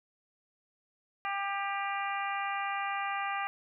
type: harmonic tone with a mistuned harmonic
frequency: 397.8 Hz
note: G4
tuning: 25 cents sharp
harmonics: 2 / 3 / 4 / 5 / 6 / 7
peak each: -35 / -36 / -41 / -40 / -41 / -44 dBFS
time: 1.25-3.47 s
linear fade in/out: 0 ms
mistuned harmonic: 5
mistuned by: -25 cents
effects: none